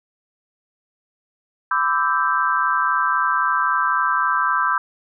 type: chord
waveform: sine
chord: E minor seventh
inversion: second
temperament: equal with one note detuned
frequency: 1002.7 / 1174.7 / 1318.5 / 1568 Hz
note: B5 / D6 / E6 / G6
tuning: +26 / 0 / 0 / 0 cents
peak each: -22 dBFS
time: 1.71-4.78 s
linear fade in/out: 2 ms
effects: none